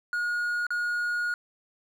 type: tone with dropouts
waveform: triangle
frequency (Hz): 1440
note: F#6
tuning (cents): -47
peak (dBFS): -24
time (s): 0.13-1.34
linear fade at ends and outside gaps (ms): 1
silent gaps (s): 0.667-0.705
effects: none